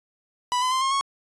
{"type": "tone with pitch steps", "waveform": "45% pulse", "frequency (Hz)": [987.8, 1015, 1042.9, 1071.6, 1101.1], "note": ["B5", "B5", "C6", "C6", "C#6"], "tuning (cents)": [0, 47, -6, 41, -12], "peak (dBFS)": -21, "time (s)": [0.52, 1.01], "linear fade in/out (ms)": 0, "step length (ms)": 98, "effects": ["resampled to 22050 Hz"]}